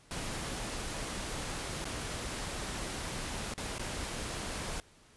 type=noise with dropouts; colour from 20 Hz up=pink; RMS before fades=-38 dBFS; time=0.11-4.8 s; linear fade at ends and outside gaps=0 ms; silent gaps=1.843-1.854 / 3.538-3.579 / 3.782-3.795 s; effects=pink hiss -61 dBFS RMS until 5.16 s + resampled to 24000 Hz